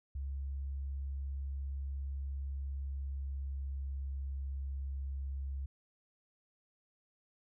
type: tone with pitch glide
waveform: sine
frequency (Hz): 68.6 to 68.13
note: C#2 to C#2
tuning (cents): -17 to -29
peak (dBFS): -36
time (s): 0.15-5.66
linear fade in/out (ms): 5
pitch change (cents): -12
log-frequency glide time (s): 2.66-4.02
effects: none